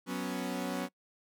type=chord; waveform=sawtooth; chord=F# suspended fourth; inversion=none; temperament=equal; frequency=185 / 246.9 / 277.2 Hz; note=F#3 / B3 / C#4; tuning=0 / 0 / 0 cents; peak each=-34 / -34 / -34 dBFS; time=0.06-0.89 s; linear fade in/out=50 ms; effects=noise-tail reverb RT60 0.1 s tail -24 dB re dry